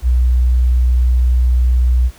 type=tone; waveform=sine; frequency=61.74 Hz; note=B1; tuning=in tune; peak=-9 dBFS; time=0.02-2.11 s; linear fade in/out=50 ms; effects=pink hiss -44 dBFS RMS until 2.18 s